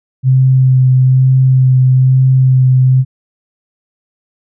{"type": "tone with vibrato", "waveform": "sine", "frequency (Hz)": 130, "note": "C3", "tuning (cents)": -11, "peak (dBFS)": -5, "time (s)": [0.23, 3.05], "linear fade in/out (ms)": 50, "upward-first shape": "sine", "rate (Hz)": 1.1, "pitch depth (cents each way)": 14, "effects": []}